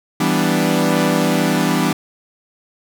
sawtooth chord, E minor seventh, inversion none, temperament equal, 164.81 / 196 / 246.9 / 293.7 Hz, E3 / G3 / B3 / D4, 0 / 0 / 0 / 0 cents, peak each -16 dBFS, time 0.2-1.93 s, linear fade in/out 5 ms, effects none

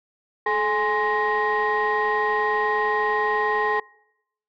sine tone cluster, 429.3 / 828 / 1048 / 1878 Hz, A4 / G#5 / C6 / A#6, -43 / -5 / +2 / +12 cents, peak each -24 dBFS, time 0.46-3.8 s, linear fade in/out 5 ms, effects noise-tail reverb RT60 0.8 s tail -25 dB re dry + tanh soft clip ceiling -14 dBFS

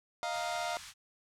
sawtooth chord, Eb suspended second, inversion none, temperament just, 622.3 / 700 / 933.4 Hz, Eb5 / F5 / Bb5, 0 / +4 / +2 cents, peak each -36 / -31 / -36 dBFS, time 0.23-0.77 s, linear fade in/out 0 ms
white band-stop noise, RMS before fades -44 dBFS, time 0.3-0.94 s, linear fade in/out 50 ms, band 150 to 1000 Hz, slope 24 dB/octave
effects low-pass 7000 Hz 12 dB/octave

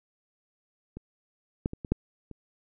clicks, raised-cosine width 3 ms, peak -26 / -14 / -23 / -23 / -10 / -29 dBFS, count 6, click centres 0.97 / 1.659 / 1.734 / 1.848 / 1.92 / 2.313 s, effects none

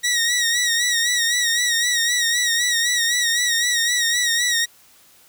15% pulse tone with vibrato, 1900 Hz, A#6, 33 cents sharp, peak -11 dBFS, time 0.03-4.66 s, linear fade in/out 20 ms, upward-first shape sine, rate 3.9 Hz, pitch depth 59 cents each way, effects white hiss -52 dBFS RMS until 5.28 s

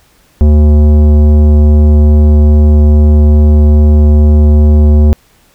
triangle tone with tanh clipping, 74.8 Hz, D2, 32 cents sharp, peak -4 dBFS, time 0.41-5.13 s, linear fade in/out 0 ms, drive 18 dB, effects pink hiss -48 dBFS RMS until 5.54 s

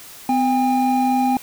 triangle tone pair together, 254 / 806 Hz, B3 / G5, +49 / +48 cents, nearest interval octave + minor sixth, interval 1999 cents, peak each -16 dBFS, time 0.29-1.37 s, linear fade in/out 2 ms, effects white hiss -40 dBFS RMS until 1.42 s

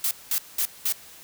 blue noise bursts, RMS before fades -24 dBFS, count 4, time 0.04-0.924 s, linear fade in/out 2 ms, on 71 ms, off 200 ms, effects white hiss -47 dBFS RMS until 1.23 s

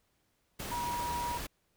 sine tone in noise, 960 Hz, B5, 49 cents flat, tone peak -33 dBFS, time 0.71-1.38 s, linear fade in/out 10 ms, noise pink, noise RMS -40 dBFS, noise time 0.59-1.47 s, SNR +4 dB, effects pink hiss -75 dBFS RMS until 1.76 s

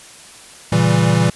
square chord, A# diminished seventh, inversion none, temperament equal, 116.54 / 138.59 / 164.81 / 196 Hz, A#2 / C#3 / E3 / G3, 0 / 0 / 0 / 0 cents, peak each -17 / -22 / -16 / -21 dBFS, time 0.72-1.3 s, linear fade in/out 5 ms, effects white hiss -40 dBFS RMS until 1.35 s + resampled to 24000 Hz

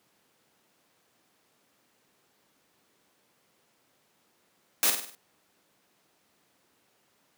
white noise with echo, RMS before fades -23 dBFS, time 4.83-4.9 s, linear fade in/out 0 ms, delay 50 ms, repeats 5, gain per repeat -6 dB, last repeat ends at 5.15 s, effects pink hiss -68 dBFS RMS until 7.37 s + high-pass 200 Hz 12 dB/octave

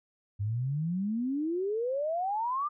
sine exponential sweep, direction up, 98 to 1222 Hz, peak -28 dBFS, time 0.39-2.69 s, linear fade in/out 20 ms, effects none

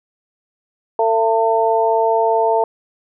harmonic tone, 224.8 Hz, A3, 37 cents sharp, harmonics 2 / 3 / 4, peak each -17 / -17 / -17 dBFS, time 0.99-2.64 s, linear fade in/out 2 ms, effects none

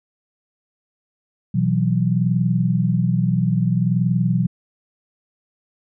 sine chord, B suspended fourth, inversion none, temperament just, 123.47 / 164.63 / 185.21 Hz, B2 / E3 / F#3, 0 / -2 / +2 cents, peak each -20 dBFS, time 1.54-4.47 s, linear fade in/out 10 ms, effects none

